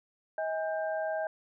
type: tone cluster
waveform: sine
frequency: 637 / 816 / 1575 Hz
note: D#5 / G#5 / G6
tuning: +41 / -31 / +8 cents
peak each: -31 / -37 / -39 dBFS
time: 0.38-1.27 s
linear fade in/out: 2 ms
effects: none